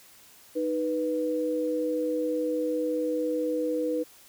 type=tone pair together; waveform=sine; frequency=310 / 492.1 Hz; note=D#4 / B4; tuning=-6 / -6 cents; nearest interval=minor sixth; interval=800 cents; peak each=-29 / -27 dBFS; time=0.55-4.04 s; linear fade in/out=20 ms; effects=white hiss -54 dBFS RMS until 4.28 s